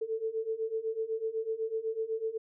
sine beating tone pair, 440 / 448 Hz, A4 / A4, 0 / +31 cents, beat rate 8 Hz, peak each -35 / -33 dBFS, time 0.01-2.38 s, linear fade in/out 10 ms, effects none

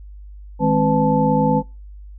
sine tone cluster, 156.7 / 207.6 / 263.9 / 502 / 874 Hz, D#3 / G#3 / C4 / B4 / A5, +13 / 0 / +15 / +28 / -12 cents, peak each -20 dBFS, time 0.59-1.63 s, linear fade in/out 50 ms, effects noise-tail reverb RT60 0.3 s tail -24 dB re dry + added 50 Hz sine -35 dBFS peak until 2.18 s

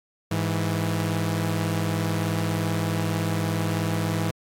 sawtooth tone pair together, 103.3 / 163.98 Hz, G#2 / E3, -9 / -9 cents, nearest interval minor sixth, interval 800 cents, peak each -22 dBFS, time 0.31-4.31 s, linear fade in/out 5 ms, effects AAC 64 kbps

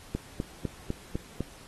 click train, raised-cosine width 3 ms, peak -16 dBFS, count 6, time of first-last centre 0.15-1.406 s, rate 3.98 Hz, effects pink hiss -51 dBFS RMS until 1.67 s + AAC 32 kbps

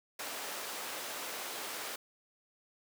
pink high-pass noise, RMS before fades -41 dBFS, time 0.19-1.96 s, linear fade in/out 5 ms, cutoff 520 Hz, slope 12 dB/octave, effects none

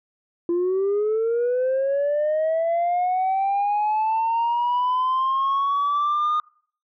sine linear sweep, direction up, 340 to 1227 Hz, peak -17 dBFS, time 0.49-6.4 s, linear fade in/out 2 ms, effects noise-tail reverb RT60 0.5 s tail -25 dB re dry + tanh soft clip ceiling -17 dBFS

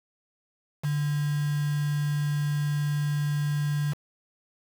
sine tone with quantisation, 146.83 Hz, D3, in tune, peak -24 dBFS, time 0.83-3.94 s, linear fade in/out 20 ms, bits 6, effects none

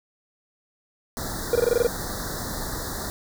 pink band-stop noise, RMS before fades -31 dBFS, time 1.17-3.1 s, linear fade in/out 0 ms, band 1900 to 3700 Hz, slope 96 dB/octave
triangle tone bursts, 476.7 Hz, A#4, 39 cents sharp, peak -14 dBFS, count 8, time 1.53-1.869 s, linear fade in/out 2 ms, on 24 ms, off 21 ms
effects none

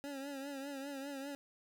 25% pulse tone with vibrato, 277.2 Hz, C#4, in tune, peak -38 dBFS, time 0.04-1.35 s, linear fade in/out 0 ms, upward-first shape triangle, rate 5 Hz, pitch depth 77 cents each way, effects none

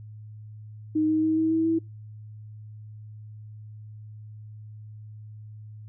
sine tone with pitch steps, 310.3 / 313.5 / 316.8 / 320.1 / 323.5 / 326.9 Hz, D#4 / D#4 / D#4 / D#4 / E4 / E4, -5 / +13 / +31 / +49 / -32 / -14 cents, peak -20 dBFS, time 0.95-1.79 s, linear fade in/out 10 ms, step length 140 ms, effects noise-tail reverb RT60 0.2 s tail -22 dB re dry + added 107 Hz sine -40 dBFS peak until 5.88 s

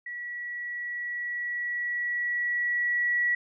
sine tone with level ramp, 1935 Hz, B6, 36 cents flat, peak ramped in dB -34 to -22 dBFS, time 0.06-3.35 s, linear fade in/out 5 ms, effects none

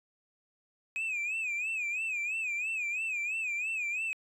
sine tone with vibrato, 2506 Hz, D#7, 12 cents sharp, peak -28 dBFS, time 0.96-4.13 s, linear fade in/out 0 ms, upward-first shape sine, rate 3 Hz, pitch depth 120 cents each way, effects tanh soft clip ceiling -30 dBFS

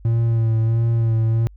triangle tone with vibrato, 113.9 Hz, A#2, 40 cents flat, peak -13 dBFS, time 0.05-1.47 s, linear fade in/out 0 ms, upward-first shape sine, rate 1.5 Hz, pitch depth 29 cents each way, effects added 50 Hz sine -41 dBFS peak until 1.56 s

